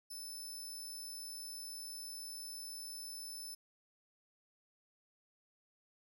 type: tone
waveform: 20% pulse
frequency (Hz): 5274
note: E8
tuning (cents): 0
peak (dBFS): -39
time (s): 0.1-3.55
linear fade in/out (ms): 10
effects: none